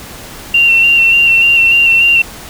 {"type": "tone with vibrato", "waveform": "sine", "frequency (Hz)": 2740, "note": "F7", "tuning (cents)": -34, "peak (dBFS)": -5, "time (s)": [0.54, 2.22], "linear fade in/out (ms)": 5, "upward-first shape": "square", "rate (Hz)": 3.4, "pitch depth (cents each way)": 21, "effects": ["pink hiss -30 dBFS RMS until 2.49 s"]}